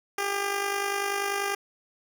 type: tone with amplitude modulation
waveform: 10% pulse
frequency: 400.6 Hz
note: G4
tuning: 38 cents sharp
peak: -16 dBFS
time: 0.18-1.55 s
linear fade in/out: 5 ms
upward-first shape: sine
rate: 50.2 Hz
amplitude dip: 50%
effects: none